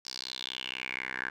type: tone with band-pass filter sweep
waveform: 10% pulse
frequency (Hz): 64.1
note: C2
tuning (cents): -35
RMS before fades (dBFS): -38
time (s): 0.05-1.3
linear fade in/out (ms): 5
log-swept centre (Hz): 5200 to 1600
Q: 5.6
effects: none